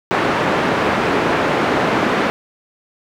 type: band-pass noise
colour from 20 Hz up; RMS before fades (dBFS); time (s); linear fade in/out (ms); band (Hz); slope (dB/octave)
pink; -17; 0.11-2.3; 0; 220 to 1900; 12
effects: none